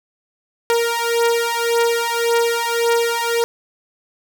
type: beating tone pair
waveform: sawtooth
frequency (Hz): 466.2 / 468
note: A#4 / A#4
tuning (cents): 0 / +7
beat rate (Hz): 1.8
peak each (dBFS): -15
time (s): 0.7-3.44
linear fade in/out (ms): 0
effects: none